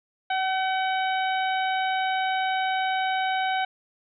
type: harmonic tone with a mistuned harmonic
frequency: 756 Hz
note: F#5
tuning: 37 cents sharp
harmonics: 1 / 2 / 3 / 4 / 5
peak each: -24 / -30 / -34 / -36 / -38 dBFS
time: 0.3-3.65 s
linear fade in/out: 5 ms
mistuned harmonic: 2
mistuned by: +16 cents
effects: none